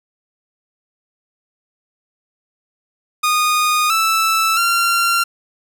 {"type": "tone with pitch steps", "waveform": "sawtooth", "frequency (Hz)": [1231, 1319, 1377], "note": ["D#6", "E6", "F6"], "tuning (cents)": [-19, 1, -25], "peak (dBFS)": -10, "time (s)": [3.23, 5.24], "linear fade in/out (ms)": 10, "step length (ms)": 670, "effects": []}